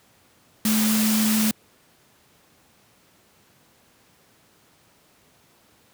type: tone in noise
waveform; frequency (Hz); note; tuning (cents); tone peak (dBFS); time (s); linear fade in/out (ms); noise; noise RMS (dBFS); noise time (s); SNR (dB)
sine; 216.8; A3; -25; -19; 0.65-1.51; 2; white; -25; 0.65-1.51; +3
effects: pink hiss -58 dBFS RMS until 5.93 s + high-pass 100 Hz 12 dB/octave